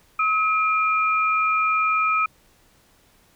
sine tone pair together, 1280.9 / 2400 Hz, D#6 / D7, +50 / +37 cents, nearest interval major seventh, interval 1087 cents, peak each -19 / -23 dBFS, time 0.19-2.26 s, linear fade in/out 5 ms, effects pink hiss -58 dBFS RMS until 3.35 s

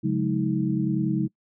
sine tone cluster, 138.7 / 180.3 / 210 / 318 Hz, C#3 / F#3 / G#3 / D#4, +1 / -45 / +19 / +38 cents, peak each -27 dBFS, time 0.03-1.28 s, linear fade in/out 20 ms, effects noise-tail reverb RT60 0.1 s tail -24 dB re dry

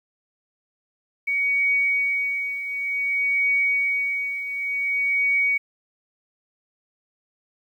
sine tone with tremolo, 2248 Hz, C#7, 24 cents sharp, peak -17 dBFS, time 1.27-5.58 s, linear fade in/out 10 ms, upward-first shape triangle, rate 0.55 Hz, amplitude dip 70%, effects 9-bit

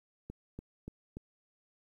click train, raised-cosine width 3 ms, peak -29 dBFS, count 4, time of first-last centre 0.3-1.17 s, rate 3.45 Hz, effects 11-bit

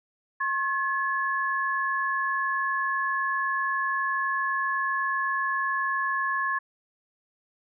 sine tone pair together, 1080.3 / 1708 Hz, C#6 / G#6, -45 / +48 cents, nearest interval minor sixth, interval 793 cents, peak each -27 dBFS, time 0.4-6.59 s, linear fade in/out 10 ms, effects none

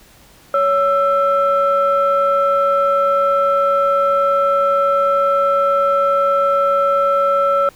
sine tone pair together, 559 / 1329.5 Hz, C#5 / E6, +14 / +14 cents, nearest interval octave + minor third, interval 1500 cents, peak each -14 dBFS, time 0.54-7.69 s, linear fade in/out 2 ms, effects tanh soft clip ceiling -6 dBFS + pink hiss -47 dBFS RMS until 7.75 s

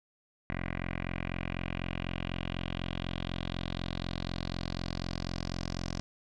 10% pulse tone with low-pass filter sweep, 44.04 Hz, F1, 15 cents sharp, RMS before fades -36 dBFS, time 0.5-6 s, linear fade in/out 0 ms, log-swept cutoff 2100 to 5500 Hz, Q 3.7, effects none

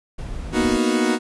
brown noise, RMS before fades -30 dBFS, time 0.18-0.77 s, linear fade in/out 10 ms
40% pulse chord, B major seventh, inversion third, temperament equal, 233.1 / 246.9 / 311.1 / 370 Hz, A#3 / B3 / D#4 / F#4, 0 / 0 / 0 / 0 cents, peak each -22 dBFS, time 0.52-1.19 s, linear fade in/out 50 ms
effects resampled to 24000 Hz

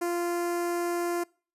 sawtooth tone with notch filter, 346.8 Hz, F4, 12 cents flat, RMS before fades -29 dBFS, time 0.01-1.24 s, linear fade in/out 10 ms, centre 3500 Hz, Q 0.75, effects noise-tail reverb RT60 0.4 s tail -25 dB re dry + resampled to 32000 Hz

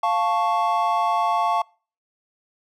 triangle chord, F augmented, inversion none, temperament equal, 698.5 / 880 / 1108.7 Hz, F5 / A5 / C#6, 0 / 0 / 0 cents, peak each -21 dBFS, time 0.03-1.62 s, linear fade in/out 5 ms, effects noise-tail reverb RT60 0.4 s tail -26 dB re dry

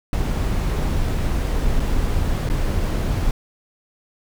brown noise with dropouts, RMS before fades -20 dBFS, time 0.13-3.31 s, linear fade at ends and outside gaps 1 ms, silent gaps 1.797-1.801 / 2.49-2.499 s, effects none

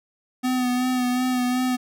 square tone with vibrato, 251.1 Hz, B3, 29 cents sharp, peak -21 dBFS, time 0.43-1.77 s, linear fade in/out 20 ms, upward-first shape sine, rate 2.7 Hz, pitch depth 27 cents each way, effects none

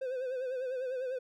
triangle tone with vibrato, 513 Hz, C5, 34 cents flat, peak -31 dBFS, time 0.01-1.19 s, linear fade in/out 10 ms, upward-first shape sine, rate 10 Hz, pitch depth 65 cents each way, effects none

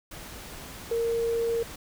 sine tone in noise, 462.7 Hz, A#4, 13 cents flat, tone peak -24 dBFS, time 0.91-1.63 s, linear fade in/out 5 ms, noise pink, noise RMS -42 dBFS, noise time 0.11-1.76 s, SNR +15 dB, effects none

